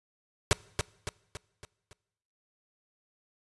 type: noise with echo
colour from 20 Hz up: pink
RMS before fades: -22 dBFS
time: 0.51-0.53 s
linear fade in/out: 0 ms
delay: 280 ms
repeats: 5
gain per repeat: -6 dB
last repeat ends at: 1.93 s
effects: noise-tail reverb RT60 0.9 s tail -23 dB re dry + resampled to 24000 Hz